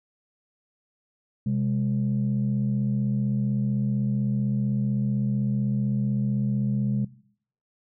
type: tone pair together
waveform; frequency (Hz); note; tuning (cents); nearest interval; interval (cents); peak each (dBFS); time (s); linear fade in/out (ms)
sine; 128.82 / 204.6; C3 / G#3; -27 / -26; minor sixth; 801; -24; 1.46-7.05; 5
effects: noise-tail reverb RT60 0.6 s tail -19 dB re dry + tanh soft clip ceiling -17 dBFS